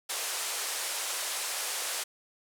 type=band-pass noise; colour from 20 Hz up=white; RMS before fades=-34 dBFS; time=0.09-2.04 s; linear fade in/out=10 ms; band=450 to 11000 Hz; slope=24 dB/octave; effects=none